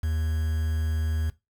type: tone with quantisation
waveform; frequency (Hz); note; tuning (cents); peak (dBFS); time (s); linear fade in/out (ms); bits
triangle; 79; D#2; +27; -22; 0.03-1.3; 5; 7
effects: noise-tail reverb RT60 0.2 s tail -17 dB re dry